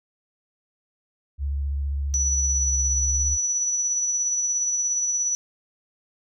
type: tone with vibrato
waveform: sine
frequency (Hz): 70.2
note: C#2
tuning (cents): +22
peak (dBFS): -23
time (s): 1.38-3.38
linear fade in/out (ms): 50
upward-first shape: square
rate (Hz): 15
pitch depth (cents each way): 24
type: tone with tremolo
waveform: sine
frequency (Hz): 5920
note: F#8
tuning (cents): 0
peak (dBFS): -20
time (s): 2.14-5.35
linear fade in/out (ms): 0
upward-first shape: sine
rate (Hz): 17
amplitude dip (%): 30
effects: none